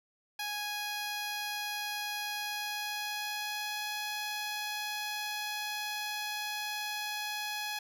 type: tone with pitch glide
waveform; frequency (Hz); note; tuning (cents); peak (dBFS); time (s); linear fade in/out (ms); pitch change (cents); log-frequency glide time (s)
10% pulse; 830.6 to 838.8; G#5 to G#5; 0 to +17; -26; 0.39-7.79; 5; +17; 2.34-3.86
effects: none